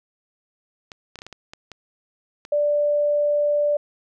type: clicks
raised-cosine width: 0.2 ms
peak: -21 dBFS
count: 9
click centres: 0.918 / 1.157 / 1.189 / 1.219 / 1.266 / 1.327 / 1.535 / 1.717 / 2.451 s
type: tone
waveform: sine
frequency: 587.3 Hz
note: D5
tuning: in tune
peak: -17 dBFS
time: 2.52-3.77 s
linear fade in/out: 5 ms
effects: none